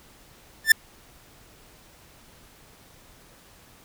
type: tone with exponential growth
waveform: 45% pulse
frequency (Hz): 1775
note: A6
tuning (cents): +15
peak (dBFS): -8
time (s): 0.64-0.72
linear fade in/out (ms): 5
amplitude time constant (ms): 17
effects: pink hiss -53 dBFS RMS until 3.84 s